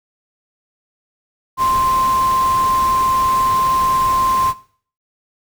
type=tone in noise; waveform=sine; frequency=1046.5 Hz; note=C6; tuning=in tune; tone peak=-13 dBFS; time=1.57-4.54 s; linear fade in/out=50 ms; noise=pink; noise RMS=-28 dBFS; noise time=1.57-4.54 s; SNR=+12 dB; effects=noise-tail reverb RT60 0.5 s tail -17 dB re dry